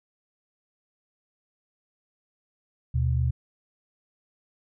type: tone pair together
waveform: sine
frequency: 77 / 124.16 Hz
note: D#2 / B2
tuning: -17 / +10 cents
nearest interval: minor sixth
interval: 827 cents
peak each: -24 dBFS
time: 2.94-3.31 s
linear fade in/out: 10 ms
effects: none